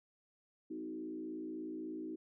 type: tone with frequency modulation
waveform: sine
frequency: 314.6 Hz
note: D#4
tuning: 19 cents sharp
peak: -40 dBFS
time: 0.7-2.16 s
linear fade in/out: 10 ms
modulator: 56.5 Hz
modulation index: 0.99
effects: none